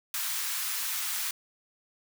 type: high-pass noise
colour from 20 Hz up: white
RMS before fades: -32 dBFS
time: 0.14-1.31 s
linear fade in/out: 2 ms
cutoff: 1000 Hz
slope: 24 dB/octave
effects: none